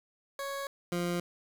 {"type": "tone pair in turn", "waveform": "20% pulse", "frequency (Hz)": [554.4, 174.63], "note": ["C#5", "F3"], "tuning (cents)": [0, 0], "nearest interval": "octave + minor sixth", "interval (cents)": 2000, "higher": "first", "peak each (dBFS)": [-30, -25], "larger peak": "second", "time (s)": [[0.39, 0.67], [0.92, 1.2]], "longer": "neither", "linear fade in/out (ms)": 2, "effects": ["9-bit"]}